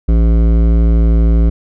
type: tone with hard clipping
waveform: sine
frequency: 56.3 Hz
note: A1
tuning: 40 cents sharp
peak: -9 dBFS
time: 0.08-1.5 s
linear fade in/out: 10 ms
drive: 14 dB
effects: none